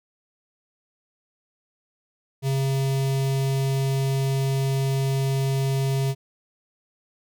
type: tone with notch filter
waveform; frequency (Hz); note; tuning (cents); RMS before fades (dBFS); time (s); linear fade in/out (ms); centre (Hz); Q
square; 135.3; C#3; -42; -23; 2.42-6.15; 50; 1400; 1.1
effects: none